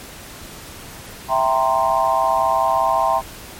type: chord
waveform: sine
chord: C dominant seventh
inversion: first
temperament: equal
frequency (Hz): 659.3 / 784 / 932.3 / 1046.5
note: E5 / G5 / Bb5 / C6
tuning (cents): 0 / 0 / 0 / 0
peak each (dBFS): -20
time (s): 1.28-3.22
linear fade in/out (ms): 50
effects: pink hiss -37 dBFS RMS until 3.59 s + MP3 64 kbps